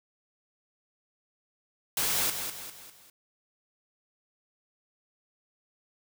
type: noise with echo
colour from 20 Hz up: white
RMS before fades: -28 dBFS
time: 1.97-2.3 s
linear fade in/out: 2 ms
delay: 200 ms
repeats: 4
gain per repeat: -7 dB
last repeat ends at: 3.1 s
effects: none